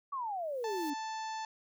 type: exponential sweep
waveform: sine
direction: down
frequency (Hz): 1154 to 274.8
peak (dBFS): -34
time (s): 0.12-0.94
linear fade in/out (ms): 10
type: noise with exponential growth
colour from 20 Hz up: blue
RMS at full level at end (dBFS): -48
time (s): 0.25-0.9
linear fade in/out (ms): 2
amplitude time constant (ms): 140
type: harmonic tone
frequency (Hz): 880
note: A5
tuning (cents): 0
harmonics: 1 / 2 / 3 / 4 / 5 / 6 / 7 / 8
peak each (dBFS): -37 / -47 / -53 / -54 / -51 / -56 / -54 / -58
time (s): 0.64-1.45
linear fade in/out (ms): 2
effects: none